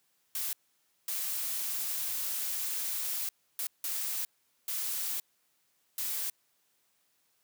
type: noise bursts at uneven times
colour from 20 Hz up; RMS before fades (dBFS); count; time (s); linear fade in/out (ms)
blue; -34; 6; 0.35-0.53 / 1.08-3.29 / 3.59-3.67 / 3.84-4.25 / 4.68-5.2 / 5.98-6.3; 2
effects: white hiss -73 dBFS RMS until 7.43 s + high-pass 100 Hz 12 dB/octave